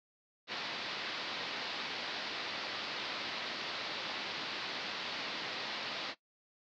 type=low-pass noise; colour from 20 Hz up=white; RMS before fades=-40 dBFS; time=0.47-6.15 s; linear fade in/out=50 ms; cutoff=4700 Hz; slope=48 dB/octave; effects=noise-tail reverb RT60 0.1 s tail -17 dB re dry + high-pass 200 Hz 12 dB/octave

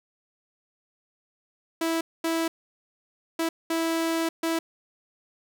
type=tone bursts at uneven times; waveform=sawtooth; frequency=328.3 Hz; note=E4; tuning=7 cents flat; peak=-20 dBFS; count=5; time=1.81-2.01 / 2.24-2.48 / 3.39-3.49 / 3.7-4.29 / 4.43-4.59 s; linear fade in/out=5 ms; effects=none

